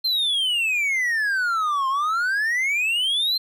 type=exponential two-way sweep; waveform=triangle; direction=down then up; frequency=4196 to 1046.5 to 4196 Hz; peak=-18 dBFS; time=0.04-3.38 s; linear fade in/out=10 ms; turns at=1.88 s; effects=none